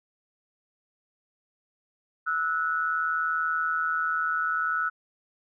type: tone pair together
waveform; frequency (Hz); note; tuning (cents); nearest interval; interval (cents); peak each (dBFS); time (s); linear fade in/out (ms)
sine; 1310.5 / 1471; E6 / F#6; -11 / -11; major second; 200; -27; 2.26-4.9; 20
effects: none